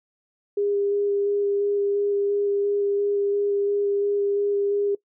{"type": "tone with vibrato", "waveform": "sine", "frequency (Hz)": 404.6, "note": "G#4", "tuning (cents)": -45, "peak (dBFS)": -20, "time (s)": [0.57, 4.95], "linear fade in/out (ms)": 5, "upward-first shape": "square", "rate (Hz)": 2.9, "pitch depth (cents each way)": 9, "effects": ["noise-tail reverb RT60 0.1 s tail -20 dB re dry"]}